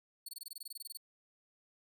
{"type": "tone bursts", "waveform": "15% pulse", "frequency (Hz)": 4413, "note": "C#8", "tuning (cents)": -9, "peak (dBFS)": -36, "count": 15, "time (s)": [0.26, 0.973], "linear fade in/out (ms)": 5, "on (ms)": 27, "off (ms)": 22, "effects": []}